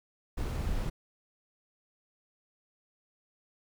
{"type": "noise", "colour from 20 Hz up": "brown", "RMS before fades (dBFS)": -32, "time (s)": [0.37, 0.9], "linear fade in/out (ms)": 10, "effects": []}